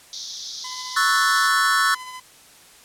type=band-pass noise; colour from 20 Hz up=white; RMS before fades=-34 dBFS; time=0.13-1.48 s; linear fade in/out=0 ms; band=3400 to 6300 Hz; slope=96 dB/octave
type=tone with tremolo; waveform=sawtooth; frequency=1012 Hz; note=B5; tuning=42 cents sharp; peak=-29 dBFS; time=0.64-2.2 s; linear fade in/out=5 ms; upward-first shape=sine; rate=14 Hz; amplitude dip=35%
type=chord; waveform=square; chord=F# minor seventh; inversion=second; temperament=equal with one note detuned; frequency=1108.7 / 1318.5 / 1485.1 / 1760 Hz; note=C#6 / E6 / F#6 / A6; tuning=0 / 0 / +6 / 0 cents; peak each=-23 dBFS; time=0.96-1.95 s; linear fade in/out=10 ms
effects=white hiss -49 dBFS RMS until 2.84 s + low-pass 11000 Hz 12 dB/octave